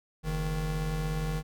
square tone pair together, 46.56 / 156.6 Hz, F#1 / D#3, +12 / +11 cents, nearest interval octave + major sixth, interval 2099 cents, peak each -33 / -32 dBFS, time 0.23-1.43 s, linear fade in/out 50 ms, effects none

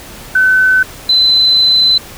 sine tone pair in turn, 1517 / 4037 Hz, F#6 / B7, +43 / +37 cents, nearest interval octave + perfect fourth, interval 1694 cents, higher second, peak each -6 dBFS, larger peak neither, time 0.35-0.83 / 1.09-1.98 s, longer second, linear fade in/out 5 ms, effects pink hiss -32 dBFS RMS until 2.17 s

